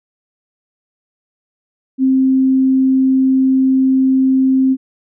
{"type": "tone", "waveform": "sine", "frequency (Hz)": 263.4, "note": "C4", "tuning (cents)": 12, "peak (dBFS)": -9, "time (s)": [1.98, 4.77], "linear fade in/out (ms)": 50, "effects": []}